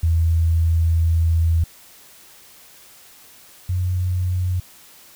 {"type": "tone pair in turn", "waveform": "sine", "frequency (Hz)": [82.41, 90.7], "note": ["E2", "F#2"], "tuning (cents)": [0, -34], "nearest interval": "major second", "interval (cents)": 166, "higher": "second", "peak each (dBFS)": [-14, -18], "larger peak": "first", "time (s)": [[0.03, 1.64], [3.69, 4.6]], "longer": "first", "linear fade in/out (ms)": 5, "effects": ["white hiss -47 dBFS RMS until 5.15 s"]}